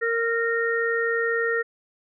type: harmonic tone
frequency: 462 Hz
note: A#4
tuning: 16 cents flat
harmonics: 1 / 3 / 4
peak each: -24 / -29 / -25 dBFS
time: 0.01-1.63 s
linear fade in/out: 20 ms
effects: none